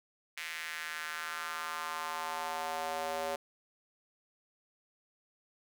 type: tone with high-pass filter sweep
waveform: square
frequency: 80.5 Hz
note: E2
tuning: 41 cents flat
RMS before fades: -38 dBFS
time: 0.37-3.36 s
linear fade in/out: 5 ms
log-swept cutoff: 2100 to 570 Hz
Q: 2.6
effects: none